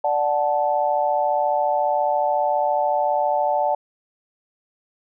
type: chord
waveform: sine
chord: D major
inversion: none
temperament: equal with one note detuned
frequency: 587.3 / 740 / 874.4 Hz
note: D5 / F#5 / A5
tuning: 0 / 0 / -11 cents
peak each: -22 dBFS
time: 0.04-3.75 s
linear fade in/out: 5 ms
effects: none